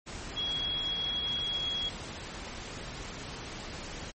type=tone in noise; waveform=sine; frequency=3320 Hz; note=G#7; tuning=1 cent flat; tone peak=-30 dBFS; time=0.36-1.9 s; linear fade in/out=20 ms; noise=pink; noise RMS=-41 dBFS; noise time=0.06-4.12 s; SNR=+8 dB; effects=MP3 32 kbps